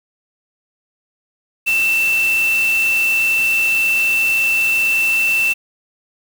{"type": "tone in noise", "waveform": "sine", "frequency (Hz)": 2671, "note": "E7", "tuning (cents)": 22, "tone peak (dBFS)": -13, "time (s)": [1.66, 5.54], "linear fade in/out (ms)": 20, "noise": "white", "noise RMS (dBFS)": -28, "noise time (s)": [1.66, 5.54], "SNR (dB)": 12, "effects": []}